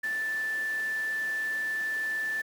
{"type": "tone in noise", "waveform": "sine", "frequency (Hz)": 1760, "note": "A6", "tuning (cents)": 0, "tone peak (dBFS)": -28, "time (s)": [0.03, 2.42], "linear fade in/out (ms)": 10, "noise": "pink", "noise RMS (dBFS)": -45, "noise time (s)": [0.03, 2.42], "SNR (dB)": 14, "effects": ["high-pass 300 Hz 12 dB/octave"]}